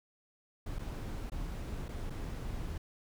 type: noise with dropouts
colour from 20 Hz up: brown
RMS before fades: -39 dBFS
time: 0.66-2.78 s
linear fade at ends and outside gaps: 5 ms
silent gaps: 0.787-0.791 / 1.299-1.318 / 1.884-1.888 / 2.099-2.103 s
effects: none